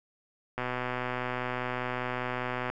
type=click train; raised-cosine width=0.5 ms; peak=-17 dBFS; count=266; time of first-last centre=0.58-2.7 s; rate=125 Hz; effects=none